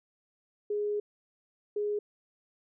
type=tone bursts at uneven times; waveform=sine; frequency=415.3 Hz; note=G#4; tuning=in tune; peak=-28 dBFS; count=2; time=0.7-1 / 1.76-1.99 s; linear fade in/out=5 ms; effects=none